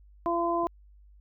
harmonic tone, 341 Hz, F4, 41 cents flat, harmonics 1 / 2 / 3, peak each -29 / -29 / -29 dBFS, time 0.26-0.67 s, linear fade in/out 0 ms
click, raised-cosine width 2 ms, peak -32 dBFS, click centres 0.635 s
effects added 50 Hz sine -52 dBFS peak until 1.2 s

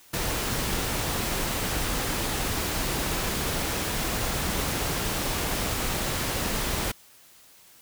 pink noise, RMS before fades -28 dBFS, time 0.13-6.92 s, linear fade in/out 10 ms, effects white hiss -54 dBFS RMS until 7.81 s

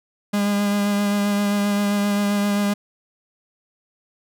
45% pulse tone with vibrato, 203.7 Hz, G#3, 33 cents flat, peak -18 dBFS, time 0.33-2.74 s, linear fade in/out 10 ms, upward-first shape sine, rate 7.6 Hz, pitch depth 16 cents each way, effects none

